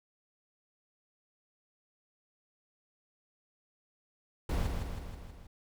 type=noise with echo; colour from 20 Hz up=brown; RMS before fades=-31 dBFS; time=4.49-4.67 s; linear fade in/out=5 ms; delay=160 ms; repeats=5; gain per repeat=-4 dB; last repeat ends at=5.47 s; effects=none